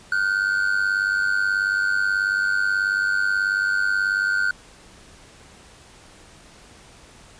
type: ring-modulated tone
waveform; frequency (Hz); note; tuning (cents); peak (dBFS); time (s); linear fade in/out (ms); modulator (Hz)
triangle; 1480; F#6; 0; -14; 0.12-4.51; 2; 49.2
effects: pink hiss -48 dBFS RMS until 7.39 s + resampled to 22050 Hz